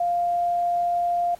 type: tone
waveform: sine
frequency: 698.5 Hz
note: F5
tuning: in tune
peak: -20 dBFS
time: 0-1.35 s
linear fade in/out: 5 ms
effects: pink hiss -53 dBFS RMS until 1.39 s + AAC 48 kbps